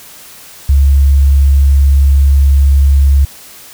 sine tone, 69.3 Hz, C#2, in tune, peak -4 dBFS, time 0.69-3.25 s, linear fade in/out 5 ms, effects white hiss -35 dBFS RMS until 3.73 s

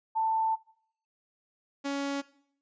sine / sawtooth tone pair in turn, 888 / 279.7 Hz, A5 / C#4, +16 / +16 cents, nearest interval octave + minor sixth, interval 2000 cents, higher first, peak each -25 / -26 dBFS, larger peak first, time 0.15-0.56 / 1.84-2.22 s, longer first, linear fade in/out 20 ms, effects noise-tail reverb RT60 0.6 s tail -18 dB re dry + resampled to 16000 Hz

